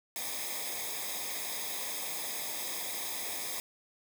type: noise with comb filter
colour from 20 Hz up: white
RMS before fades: -37 dBFS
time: 0.16-3.6 s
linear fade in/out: 0 ms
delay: 0.69 ms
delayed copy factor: -0.8
effects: none